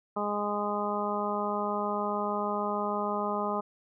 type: harmonic tone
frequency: 206.5 Hz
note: G#3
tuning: 10 cents flat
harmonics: 1 / 2 / 3 / 4 / 5 / 6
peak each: -35 / -35 / -35 / -35 / -35 / -35 dBFS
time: 0.16-3.61 s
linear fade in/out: 10 ms
effects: none